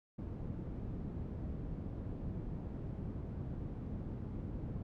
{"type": "low-pass noise", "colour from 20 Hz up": "white", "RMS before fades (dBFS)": -42, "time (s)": [0.18, 4.83], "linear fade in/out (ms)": 10, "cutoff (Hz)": 180, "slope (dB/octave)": 12, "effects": []}